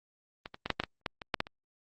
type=clicks; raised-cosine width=0.3 ms; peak=-23 / -26 / -16 / -9 / -11 / -16 / -15 / -25 / -11 / -12 / -28 dBFS; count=11; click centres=0.459 / 0.544 / 0.66 / 0.703 / 0.8 / 0.837 / 1.062 / 1.218 / 1.342 / 1.404 / 1.469 s; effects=Opus 24 kbps